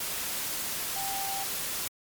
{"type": "tone in noise", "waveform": "sine", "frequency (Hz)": 784, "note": "G5", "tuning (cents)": 0, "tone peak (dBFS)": -34, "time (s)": [0.96, 1.44], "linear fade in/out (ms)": 5, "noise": "white", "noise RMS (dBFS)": -33, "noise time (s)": [0, 1.88], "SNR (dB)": -4, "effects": ["MP3 96 kbps"]}